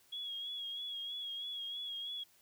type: tone with vibrato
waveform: sine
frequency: 3322 Hz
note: G#7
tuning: in tune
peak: -39 dBFS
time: 0.12-2.24 s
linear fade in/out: 10 ms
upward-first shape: sine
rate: 3.1 Hz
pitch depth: 39 cents each way
effects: white hiss -67 dBFS RMS until 2.41 s